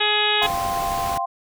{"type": "harmonic tone", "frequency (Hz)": 420.1, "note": "G#4", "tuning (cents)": 20, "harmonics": [1, 2, 3, 4, 5, 6, 7, 8, 9], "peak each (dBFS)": [-27, -25, -30, -26, -29, -25, -26, -24, -25], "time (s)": [0, 0.47], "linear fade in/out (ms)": 10}
{"type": "chord", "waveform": "sine", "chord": "F suspended second", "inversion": "none", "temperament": "equal with one note detuned", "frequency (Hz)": [693.6, 784, 1046.5], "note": ["F5", "G5", "C6"], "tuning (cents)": [-12, 0, 0], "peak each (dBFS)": -26, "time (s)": [0.41, 1.26], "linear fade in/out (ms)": 10}
{"type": "noise", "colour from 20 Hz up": "pink", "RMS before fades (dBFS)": -31, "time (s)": [0.42, 1.18], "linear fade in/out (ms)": 5}
{"effects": []}